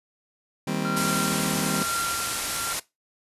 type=chord; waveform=35% pulse; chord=C minor seventh; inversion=first; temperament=just; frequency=156.98 / 196.22 / 235.5 / 261.6 Hz; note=Eb3 / G3 / Bb3 / C4; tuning=+16 / +2 / +18 / 0 cents; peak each=-29 / -28 / -32 / -30 dBFS; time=0.67-1.83 s; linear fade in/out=5 ms
type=tone with tremolo; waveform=triangle; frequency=1377 Hz; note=F6; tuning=25 cents flat; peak=-23 dBFS; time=0.85-2.73 s; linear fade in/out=0 ms; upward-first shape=triangle; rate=1.1 Hz; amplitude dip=85%
type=low-pass noise; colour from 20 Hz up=white; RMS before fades=-30 dBFS; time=0.96-2.8 s; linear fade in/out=10 ms; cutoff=12000 Hz; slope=48 dB/octave
effects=noise-tail reverb RT60 0.2 s tail -19 dB re dry + resampled to 32000 Hz